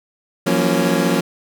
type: chord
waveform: 25% pulse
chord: Gb major seventh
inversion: third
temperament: equal with one note detuned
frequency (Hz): 170.13 / 185 / 233.1 / 277.2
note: F3 / Gb3 / Bb3 / Db4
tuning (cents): -45 / 0 / 0 / 0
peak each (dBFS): -17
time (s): 0.46-1.21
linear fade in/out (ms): 10
effects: none